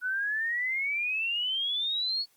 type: exponential sweep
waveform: sine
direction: up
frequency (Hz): 1467 to 4435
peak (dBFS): -27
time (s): 0.01-2.26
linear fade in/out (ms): 50
effects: white hiss -66 dBFS RMS until 2.36 s + Opus 24 kbps